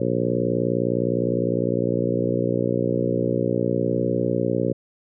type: harmonic tone with a mistuned harmonic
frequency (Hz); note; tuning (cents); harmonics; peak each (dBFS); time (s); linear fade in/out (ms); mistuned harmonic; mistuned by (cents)
59.8; A#1; +45; 2 / 3 / 4 / 5 / 6 / 7 / 8 / 9; -28 / -28 / -28 / -28 / -28 / -28 / -28 / -28; 0-4.73; 5; 2; +16
effects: none

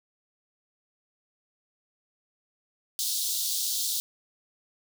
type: high-pass noise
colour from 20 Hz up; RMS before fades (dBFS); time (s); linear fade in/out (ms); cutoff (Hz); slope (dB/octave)
pink; -29; 2.99-4; 0; 3600; 48
effects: none

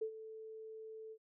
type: tone with ADSR envelope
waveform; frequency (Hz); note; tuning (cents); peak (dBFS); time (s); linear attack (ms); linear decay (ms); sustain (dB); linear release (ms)
sine; 440; A4; 0; -34; 0.01-1.18; 10; 85; -13; 62
effects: none

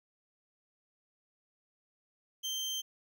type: tone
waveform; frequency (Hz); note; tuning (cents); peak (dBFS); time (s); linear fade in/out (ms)
30% pulse; 3136; G7; 0; -31; 2.43-2.82; 20
effects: none

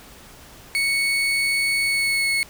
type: tone with pitch glide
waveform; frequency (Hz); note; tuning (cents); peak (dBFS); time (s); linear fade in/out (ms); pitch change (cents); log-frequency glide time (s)
35% pulse; 2217 to 2193; C#7 to C#7; 0 to -19; -17; 0.75-2.43; 0; -19; 1.86-2.28
effects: pink hiss -45 dBFS RMS until 2.49 s

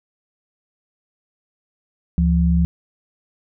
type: tone pair together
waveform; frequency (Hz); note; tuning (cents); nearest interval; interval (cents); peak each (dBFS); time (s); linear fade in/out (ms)
sine; 72.1 / 171.38; D2 / F3; -31 / -32; octave + minor third; 1499; -16; 2.18-2.65; 0
effects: none

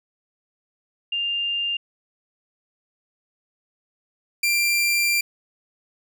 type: tone pair in turn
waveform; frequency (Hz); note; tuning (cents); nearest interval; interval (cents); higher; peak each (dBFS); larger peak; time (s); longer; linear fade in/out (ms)
sine / sawtooth; 2800 / 2372; F7 / D7; +4 / +17; minor third; 287; first; -22 / -15; second; 1.12-1.77 / 4.43-5.21; second; 5
effects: none

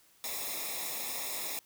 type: noise with comb filter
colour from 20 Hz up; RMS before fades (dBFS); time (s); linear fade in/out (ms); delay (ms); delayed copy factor
white; -37; 0.24-1.59; 0; 0.66; -0.85
effects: white hiss -64 dBFS RMS until 1.65 s

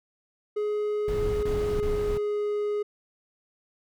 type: tone with pitch glide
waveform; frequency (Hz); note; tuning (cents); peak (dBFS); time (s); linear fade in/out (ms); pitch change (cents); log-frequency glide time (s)
triangle; 419.5 to 415.9; G#4 to G#4; +17 to +2; -23; 0.56-2.83; 10; -15; 1.17-2.42
type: noise bursts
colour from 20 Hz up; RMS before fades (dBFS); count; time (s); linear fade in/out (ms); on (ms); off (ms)
brown; -31; 3; 1.08-2.176; 2; 350; 23
effects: none

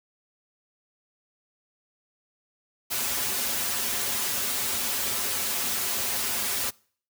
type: noise with comb filter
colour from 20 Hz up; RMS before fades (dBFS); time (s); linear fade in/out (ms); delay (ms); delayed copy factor
white; -28; 2.9-6.71; 20; 6.4; -0.95
effects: noise-tail reverb RT60 0.5 s tail -25 dB re dry + high-pass 80 Hz 12 dB/octave

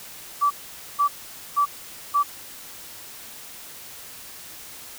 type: tone bursts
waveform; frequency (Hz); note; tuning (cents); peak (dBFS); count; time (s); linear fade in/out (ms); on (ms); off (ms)
sine; 1156; D6; -28; -16; 4; 0.41-2.234; 20; 96; 480
effects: white hiss -41 dBFS RMS until 4.98 s

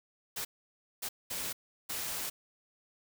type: noise bursts at uneven times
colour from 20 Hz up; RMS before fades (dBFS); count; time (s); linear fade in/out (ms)
white; -37; 4; 0.36-0.45 / 1.02-1.09 / 1.3-1.53 / 1.89-2.3; 10
effects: none

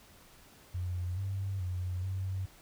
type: tone with pitch steps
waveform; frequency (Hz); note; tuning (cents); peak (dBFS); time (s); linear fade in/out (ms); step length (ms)
sine; 89.7 / 97.3 / 90.6 / 94.8; F2 / G2 / F#2 / F#2; +47 / -12 / -36 / +43; -32; 0.74-2.46; 10; 430
effects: pink hiss -58 dBFS RMS until 2.61 s

